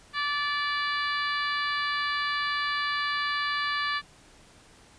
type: harmonic tone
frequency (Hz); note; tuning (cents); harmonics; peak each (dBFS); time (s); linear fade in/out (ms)
581; D5; -19; 2 / 3 / 4 / 5 / 6 / 7 / 8; -30 / -30 / -37 / -39 / -38 / -38 / -40; 0.13-4.02; 50
effects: pink hiss -55 dBFS RMS until 4.98 s + resampled to 22050 Hz